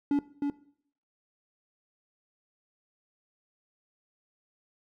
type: tone with echo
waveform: triangle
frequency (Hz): 285.7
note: D4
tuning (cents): -48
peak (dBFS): -20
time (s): 0.11-0.19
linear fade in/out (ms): 2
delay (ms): 310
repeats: 1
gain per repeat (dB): -4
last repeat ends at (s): 0.5
effects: noise-tail reverb RT60 0.6 s tail -18 dB re dry